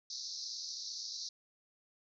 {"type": "band-pass noise", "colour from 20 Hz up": "white", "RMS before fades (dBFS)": -43, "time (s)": [0.1, 1.29], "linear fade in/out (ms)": 2, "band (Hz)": [4000, 6000], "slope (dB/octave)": 96, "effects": []}